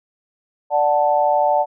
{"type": "chord", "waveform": "sine", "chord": "D major", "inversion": "none", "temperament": "equal", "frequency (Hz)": [587.3, 740, 880], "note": ["D5", "F#5", "A5"], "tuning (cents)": [0, 0, 0], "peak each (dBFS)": -18, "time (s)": [0.7, 1.66], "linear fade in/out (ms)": 50, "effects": []}